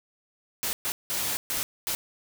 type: noise bursts at uneven times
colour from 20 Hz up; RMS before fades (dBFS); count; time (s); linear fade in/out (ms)
white; -29; 5; 0.63-0.73 / 0.85-0.92 / 1.1-1.37 / 1.5-1.63 / 1.87-1.95; 0
effects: none